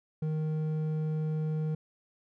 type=tone with hard clipping; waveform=sine; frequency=155.56 Hz; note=D#3; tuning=in tune; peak=-30 dBFS; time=0.22-1.75 s; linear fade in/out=5 ms; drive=6 dB; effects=none